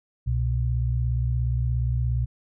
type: tone pair together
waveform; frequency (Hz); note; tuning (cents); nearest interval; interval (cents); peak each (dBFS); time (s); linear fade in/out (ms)
sine; 64.56 / 121.6; C2 / B2; -23 / -26; major seventh; 1097; -24; 0.26-2.26; 20
effects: none